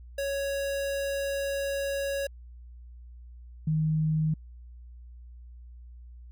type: tone pair in turn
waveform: square / sine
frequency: 555 / 156.51 Hz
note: C#5 / D#3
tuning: +2 / +11 cents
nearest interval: octave + minor seventh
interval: 2191 cents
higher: first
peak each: -29 / -23 dBFS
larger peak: second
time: 0.18-2.27 / 3.67-4.34 s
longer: first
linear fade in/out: 5 ms
effects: added 60 Hz sine -44 dBFS peak until 6.31 s